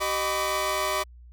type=tone cluster; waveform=sawtooth; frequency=384.4 / 615 / 998 / 1146 Hz; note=G4 / D#5 / B5 / D6; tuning=-34 / -20 / +18 / -43 cents; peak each=-30 / -25 / -27 / -26 dBFS; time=0-1.04 s; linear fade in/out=20 ms; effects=added 60 Hz sine -45 dBFS peak until 1.32 s